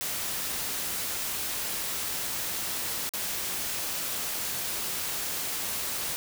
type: noise with dropouts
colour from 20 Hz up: white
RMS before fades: -32 dBFS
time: 0.01-6.16 s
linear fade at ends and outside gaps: 0 ms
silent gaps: 3.092-3.136 s
effects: none